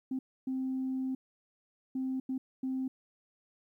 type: tone bursts at uneven times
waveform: sine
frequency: 261.6 Hz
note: C4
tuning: in tune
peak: -30 dBFS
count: 5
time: 0.11-0.19 / 0.47-1.15 / 1.95-2.2 / 2.29-2.38 / 2.63-2.88 s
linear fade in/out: 5 ms
effects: tanh soft clip ceiling -27 dBFS + 12-bit